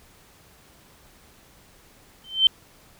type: tone with exponential growth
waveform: sine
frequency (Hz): 3100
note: G7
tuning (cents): -20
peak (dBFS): -9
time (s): 2.24-2.47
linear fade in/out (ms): 2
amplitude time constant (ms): 49
effects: pink hiss -54 dBFS RMS until 2.99 s